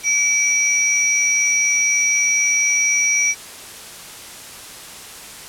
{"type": "tone pair together", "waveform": "sine", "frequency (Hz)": [2300, 5796], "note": ["D7", "F#8"], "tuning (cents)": [-37, -37], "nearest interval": "octave + major third", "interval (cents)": 1600, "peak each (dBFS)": -17, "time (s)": [0.03, 3.35], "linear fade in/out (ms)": 50, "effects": ["white hiss -36 dBFS RMS until 5.48 s", "low-pass 11000 Hz 12 dB/octave"]}